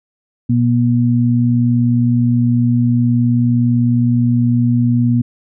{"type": "tone pair together", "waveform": "sine", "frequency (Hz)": [121.02, 240.5], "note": ["B2", "B3"], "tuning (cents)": [-35, -46], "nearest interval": "octave", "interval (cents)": 1189, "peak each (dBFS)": -13, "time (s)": [0.49, 5.22], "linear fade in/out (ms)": 10, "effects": []}